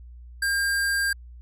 sine tone with sample-and-hold, 1608 Hz, G6, 44 cents sharp, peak -21 dBFS, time 0.42-1.13 s, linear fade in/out 5 ms, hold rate 6300 Hz, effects added 60 Hz sine -41 dBFS peak until 1.41 s + resampled to 32000 Hz

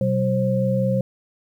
sine tone cluster, 125.7 / 191.1 / 531 Hz, B2 / G3 / C5, +31 / -44 / +25 cents, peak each -22 dBFS, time 0.01-1.01 s, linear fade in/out 2 ms, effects 9-bit

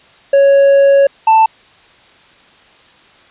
triangle tone pair in turn, 555 / 885.6 Hz, C#5 / A5, +2 / +11 cents, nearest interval minor sixth, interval 809 cents, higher second, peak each -3 dBFS, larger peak neither, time 0.33-1.07 / 1.27-1.46 s, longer first, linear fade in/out 5 ms, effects white hiss -45 dBFS RMS until 3.3 s + resampled to 8000 Hz

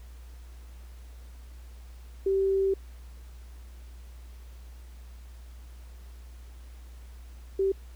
sine tone bursts at uneven times, 387.7 Hz, G4, 19 cents flat, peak -22 dBFS, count 2, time 2.26-2.74 / 7.59-7.72 s, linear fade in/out 5 ms, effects added 60 Hz sine -43 dBFS peak until 7.95 s + pink hiss -59 dBFS RMS until 7.95 s

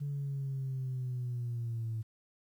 sine linear sweep, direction down, 144 to 110.7 Hz, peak -32 dBFS, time 0-2.03 s, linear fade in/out 20 ms, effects tanh soft clip ceiling -30 dBFS + 11-bit

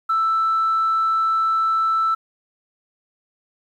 sine tone, 1323 Hz, E6, 6 cents sharp, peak -15 dBFS, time 0.09-2.15 s, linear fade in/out 10 ms, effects tanh soft clip ceiling -13 dBFS + 9-bit

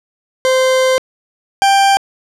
40% pulse tone pair in turn, 519 / 788.5 Hz, C5 / G5, -14 / +10 cents, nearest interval perfect fifth, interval 724 cents, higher second, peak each -9 / -7 dBFS, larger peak second, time 0.45-0.98 / 1.62-1.97 s, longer first, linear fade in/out 0 ms, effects low-pass 9000 Hz 12 dB/octave

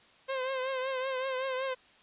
sawtooth tone with vibrato, 523.3 Hz, C5, in tune, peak -27 dBFS, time 0.28-1.75 s, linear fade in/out 20 ms, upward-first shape triangle, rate 5.3 Hz, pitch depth 62 cents each way, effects white hiss -60 dBFS RMS until 2.02 s + resampled to 8000 Hz

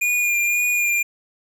square tone with vibrato, 2424 Hz, D#7, 46 cents flat, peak -18 dBFS, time 0.01-1.03 s, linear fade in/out 10 ms, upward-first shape sine, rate 1.9 Hz, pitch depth 21 cents each way, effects none

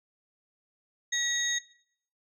sine tone cluster, 1923 / 3746 / 6500 Hz, B6 / A#7 / G#8, -47 / +8 / -38 cents, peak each -30 dBFS, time 1.12-1.59 s, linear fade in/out 10 ms, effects noise-tail reverb RT60 0.6 s tail -19 dB re dry + tanh soft clip ceiling -18 dBFS

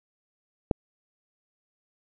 click, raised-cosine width 2 ms, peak -8 dBFS, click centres 0.712 s, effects none

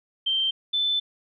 sine tone pair in turn, 3136 / 3520 Hz, G7 / A7, 0 / 0 cents, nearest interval major second, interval 200 cents, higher second, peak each -21 dBFS, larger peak neither, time 0.26-0.51 / 0.73-1 s, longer second, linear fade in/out 10 ms, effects none

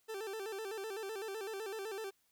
40% pulse tone with vibrato, 415.3 Hz, G#4, in tune, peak -39 dBFS, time 0.08-2.11 s, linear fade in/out 20 ms, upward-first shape square, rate 7.9 Hz, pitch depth 110 cents each way, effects white hiss -75 dBFS RMS until 2.31 s

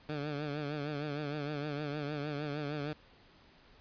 15% pulse tone with vibrato, 147.1 Hz, D3, 3 cents sharp, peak -29 dBFS, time 0.09-2.93 s, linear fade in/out 2 ms, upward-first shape triangle, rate 6.5 Hz, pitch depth 84 cents each way, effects pink hiss -61 dBFS RMS until 3.8 s + resampled to 11025 Hz

